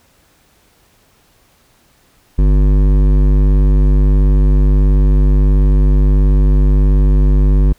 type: tone with hard clipping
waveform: triangle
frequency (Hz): 49.26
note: G1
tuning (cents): +9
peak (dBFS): -9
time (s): 2.38-7.73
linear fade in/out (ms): 10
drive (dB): 17
effects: pink hiss -53 dBFS RMS until 7.78 s